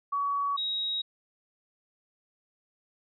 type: tone pair in turn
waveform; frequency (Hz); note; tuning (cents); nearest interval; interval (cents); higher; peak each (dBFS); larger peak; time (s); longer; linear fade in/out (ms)
sine; 1130 / 3801; C#6 / A#7; +33 / +33; octave + major sixth; 2100; second; -26 / -28; first; 0.12-0.57 / 0.57-1.02; neither; 10
effects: none